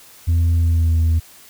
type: tone with pitch glide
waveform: sine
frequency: 84 to 81.47 Hz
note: E2 to E2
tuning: +33 to -20 cents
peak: -10 dBFS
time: 0.27-1.2 s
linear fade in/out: 20 ms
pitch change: -53 cents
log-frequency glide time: 0.56-0.97 s
effects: tanh soft clip ceiling -12 dBFS + white hiss -45 dBFS RMS until 1.49 s